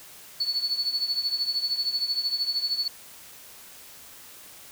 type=tone with tremolo; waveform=sine; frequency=4435 Hz; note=C#8; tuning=in tune; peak=-20 dBFS; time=0.4-2.88 s; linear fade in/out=5 ms; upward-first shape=triangle; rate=13 Hz; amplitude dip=85%; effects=tanh soft clip ceiling -17 dBFS + white hiss -47 dBFS RMS until 4.71 s